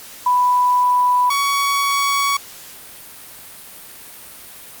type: tone pair in turn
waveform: sine / sawtooth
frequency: 990 / 1122.5 Hz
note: B5 / C#6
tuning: +4 / +21 cents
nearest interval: major second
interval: 217 cents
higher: second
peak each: -12 dBFS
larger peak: neither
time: 0.26-1.3 / 1.3-2.37 s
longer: second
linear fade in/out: 5 ms
effects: white hiss -38 dBFS RMS until 4.8 s + Opus 48 kbps